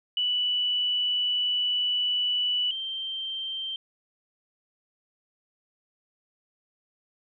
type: tone pair in turn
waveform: sine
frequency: 2963 / 3139 Hz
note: F#7 / G7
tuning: +2 / +2 cents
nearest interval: minor second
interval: 100 cents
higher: second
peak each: -23 / -30 dBFS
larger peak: first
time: 0.17-2.71 / 2.71-3.76 s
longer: first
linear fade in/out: 2 ms
effects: none